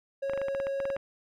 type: tone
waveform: triangle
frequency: 549 Hz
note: C#5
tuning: 17 cents flat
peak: -27 dBFS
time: 0.22-0.97 s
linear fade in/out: 10 ms
type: clicks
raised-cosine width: 0.5 ms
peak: -22 dBFS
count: 12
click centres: 0.297 / 0.335 / 0.376 / 0.416 / 0.484 / 0.549 / 0.601 / 0.669 / 0.802 / 0.854 / 0.902 / 0.965 s
effects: none